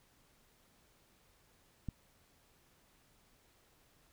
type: click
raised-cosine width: 5 ms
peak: -26 dBFS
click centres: 1.887 s
effects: pink hiss -69 dBFS RMS until 4.12 s